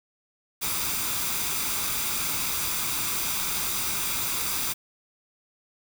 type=noise with comb filter; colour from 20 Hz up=white; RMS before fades=-28 dBFS; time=0.61-4.74 s; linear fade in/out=20 ms; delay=0.83 ms; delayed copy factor=+0.5; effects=none